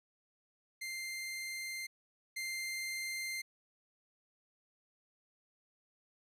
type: tone pair in turn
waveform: sawtooth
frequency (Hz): 2093 / 2093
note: C7 / C7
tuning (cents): 0 / 0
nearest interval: unison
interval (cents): 0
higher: neither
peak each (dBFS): -36 / -34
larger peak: second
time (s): 0.81-1.87 / 2.36-3.42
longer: neither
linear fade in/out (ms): 10
effects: resampled to 32000 Hz